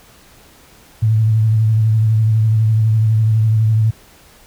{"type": "tone with vibrato", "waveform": "sine", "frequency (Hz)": 110, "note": "A2", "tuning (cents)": 0, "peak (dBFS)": -10, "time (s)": [1.02, 3.91], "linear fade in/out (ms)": 10, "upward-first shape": "sine", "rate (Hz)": 12, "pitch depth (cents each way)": 36, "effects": ["pink hiss -46 dBFS RMS until 4.46 s"]}